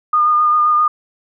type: tone with vibrato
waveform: sine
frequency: 1218 Hz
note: D#6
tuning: 37 cents flat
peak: -10 dBFS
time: 0.13-0.88 s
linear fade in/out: 5 ms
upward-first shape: sine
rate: 7.6 Hz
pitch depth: 18 cents each way
effects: none